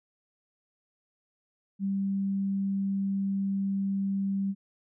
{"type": "tone", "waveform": "sine", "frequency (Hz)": 196, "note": "G3", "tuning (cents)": 0, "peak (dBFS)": -26, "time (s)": [1.79, 4.55], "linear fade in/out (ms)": 50, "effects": []}